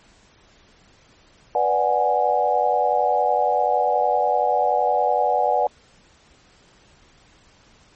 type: chord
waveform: sine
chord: G# half-diminished seventh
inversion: first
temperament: equal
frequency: 493.9 / 587.3 / 740 / 830.6 Hz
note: B4 / D5 / F#5 / G#5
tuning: 0 / 0 / 0 / 0 cents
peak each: -24 / -23 / -20 / -22 dBFS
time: 1.55-5.67 s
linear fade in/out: 2 ms
effects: pink hiss -54 dBFS RMS until 7.95 s + MP3 32 kbps